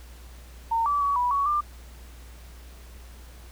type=tone with pitch steps; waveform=sine; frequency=913 / 1155 / 1131 / 980 / 1121 / 1192 Hz; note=A#5 / D6 / C#6 / B5 / C#6 / D6; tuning=-36 / -29 / +34 / -14 / +19 / +25 cents; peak=-21 dBFS; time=0.71-1.61 s; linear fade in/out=10 ms; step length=150 ms; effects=added 60 Hz sine -43 dBFS peak until 3.51 s + pink hiss -52 dBFS RMS until 3.51 s